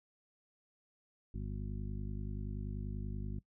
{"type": "harmonic tone with a mistuned harmonic", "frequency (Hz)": 50.4, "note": "G1", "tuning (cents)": 49, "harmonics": [1, 2, 3, 4, 5, 7], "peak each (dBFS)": [-40, -43, -48, -47, -51, -55], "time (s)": [1.34, 3.39], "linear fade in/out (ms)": 5, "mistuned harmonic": 7, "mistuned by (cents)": 29, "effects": ["noise-tail reverb RT60 0.1 s tail -19 dB re dry"]}